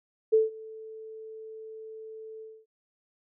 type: tone with ADSR envelope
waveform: sine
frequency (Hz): 440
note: A4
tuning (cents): 0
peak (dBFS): -16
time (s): 0.32-2.66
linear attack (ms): 19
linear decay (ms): 160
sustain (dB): -24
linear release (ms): 250
effects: none